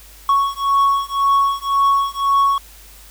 triangle beating tone pair, 1108.7 / 1110.6 Hz, C#6 / C#6, 0 / +3 cents, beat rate 1.9 Hz, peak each -15 dBFS, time 0.29-2.58 s, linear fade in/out 2 ms, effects added 50 Hz sine -43 dBFS peak until 3.1 s + white hiss -44 dBFS RMS until 3.1 s

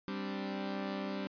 sawtooth chord, G suspended fourth, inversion none, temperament equal, 196 / 261.6 / 293.7 Hz, G3 / C4 / D4, 0 / 0 / 0 cents, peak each -34 / -39 / -39 dBFS, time 0.08-1.27 s, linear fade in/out 0 ms, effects resampled to 11025 Hz

